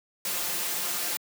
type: noise with comb filter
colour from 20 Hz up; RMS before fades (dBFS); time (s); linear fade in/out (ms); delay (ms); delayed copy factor
white; -30; 0.25-1.17; 2; 5.7; +0.7
effects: high-pass 200 Hz 12 dB/octave